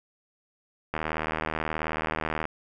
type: click train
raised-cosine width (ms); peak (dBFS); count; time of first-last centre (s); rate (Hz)
0.5; -13; 120; 0.94-2.454; 78.6
effects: none